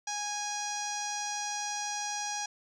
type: tone with low-pass filter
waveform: sawtooth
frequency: 826 Hz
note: G#5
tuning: 10 cents flat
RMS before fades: -35 dBFS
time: 0.07-2.46 s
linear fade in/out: 5 ms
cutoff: 6100 Hz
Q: 8.3
effects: none